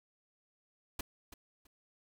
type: noise with echo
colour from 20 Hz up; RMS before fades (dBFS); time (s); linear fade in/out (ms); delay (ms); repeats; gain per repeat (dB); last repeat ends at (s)
pink; -37; 0.99-1.01; 5; 330; 2; -13; 1.67
effects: none